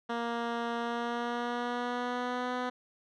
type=tone with pitch glide; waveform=10% pulse; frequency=234.4 to 249.8 Hz; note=A#3 to B3; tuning=+10 to +20 cents; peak=-23 dBFS; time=0.09-2.7 s; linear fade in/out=10 ms; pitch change=+110 cents; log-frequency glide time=0.77-2.54 s; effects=low-pass 3000 Hz 12 dB/octave